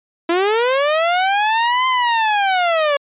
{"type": "linear two-way sweep", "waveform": "sawtooth", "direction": "up then down", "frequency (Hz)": [329.6, 1041, 558], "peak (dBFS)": -10, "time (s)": [0.29, 2.97], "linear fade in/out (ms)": 5, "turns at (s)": 1.87, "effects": ["resampled to 8000 Hz"]}